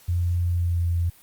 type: tone with pitch glide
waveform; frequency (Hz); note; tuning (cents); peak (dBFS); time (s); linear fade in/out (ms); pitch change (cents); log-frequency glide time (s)
sine; 87.3 to 85.65; F2 to F2; 0 to -33; -20; 0.08-1.1; 10; -33; 0.49-0.87
effects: white hiss -53 dBFS RMS until 1.22 s + Opus 48 kbps